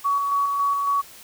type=tone with tremolo; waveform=sine; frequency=1127 Hz; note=C#6; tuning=28 cents sharp; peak=-18 dBFS; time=0.04-1.02 s; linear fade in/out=20 ms; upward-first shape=square; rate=3.6 Hz; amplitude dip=30%; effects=white hiss -45 dBFS RMS until 1.23 s